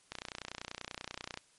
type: click train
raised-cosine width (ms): 0.2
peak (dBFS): -22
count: 39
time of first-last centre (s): 0.12-1.374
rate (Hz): 30.3
effects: white hiss -66 dBFS RMS until 1.58 s + MP3 48 kbps